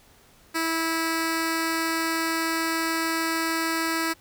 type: tone with notch filter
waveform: 10% pulse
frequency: 326.6 Hz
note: E4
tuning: 16 cents flat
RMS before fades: -26 dBFS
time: 0.54-4.14 s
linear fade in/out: 20 ms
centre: 740 Hz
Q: 1.3
effects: pink hiss -56 dBFS RMS until 4.2 s